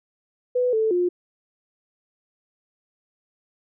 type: tone with pitch steps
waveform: sine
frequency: 497.1 / 440.3 / 355.5 Hz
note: B4 / A4 / F4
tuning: +11 / +1 / +31 cents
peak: -18 dBFS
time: 0.55-1.09 s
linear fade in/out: 10 ms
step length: 180 ms
effects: none